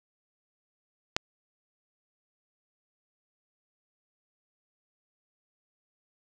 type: click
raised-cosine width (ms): 0.2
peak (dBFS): -7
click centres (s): 1.165
effects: none